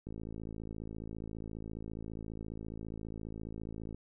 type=click train; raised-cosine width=3 ms; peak=-30 dBFS; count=213; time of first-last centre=0.07-3.946 s; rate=54.7 Hz; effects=none